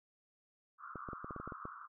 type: band-pass noise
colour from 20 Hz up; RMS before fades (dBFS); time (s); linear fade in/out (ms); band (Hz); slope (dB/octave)
pink; -49; 0.78-1.88; 50; 1100 to 1400; 96
type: clicks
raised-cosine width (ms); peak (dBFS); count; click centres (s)
2; -31; 10; 0.957 / 1.088 / 1.132 / 1.245 / 1.308 / 1.363 / 1.4 / 1.476 / 1.522 / 1.654
effects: none